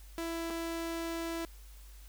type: tone with dropouts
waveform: sawtooth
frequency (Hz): 332.3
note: E4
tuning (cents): +14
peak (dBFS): -31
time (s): 0.18-1.45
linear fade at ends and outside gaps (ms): 0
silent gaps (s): 0.501-0.506
effects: added 50 Hz sine -49 dBFS peak until 2.08 s + white hiss -60 dBFS RMS until 2.08 s